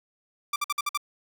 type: tone bursts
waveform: sawtooth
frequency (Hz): 1176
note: D6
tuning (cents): +2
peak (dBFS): -21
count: 6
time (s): 0.53-0.975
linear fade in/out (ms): 5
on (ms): 30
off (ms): 53
effects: none